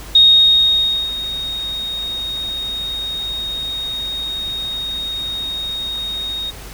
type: tone with ADSR envelope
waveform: sine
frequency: 3729 Hz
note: A#7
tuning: in tune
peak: -5 dBFS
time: 0.15-6.51 s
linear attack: 4 ms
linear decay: 950 ms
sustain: -16 dB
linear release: 14 ms
effects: added 50 Hz sine -36 dBFS peak until 6.73 s + pink hiss -36 dBFS RMS until 6.73 s